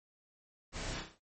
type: noise with echo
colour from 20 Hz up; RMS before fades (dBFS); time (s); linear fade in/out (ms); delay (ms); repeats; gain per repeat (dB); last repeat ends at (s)
pink; -41; 0.72-1.04; 50; 31; 5; -5; 1.195
effects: noise-tail reverb RT60 0.1 s tail -17 dB re dry + MP3 32 kbps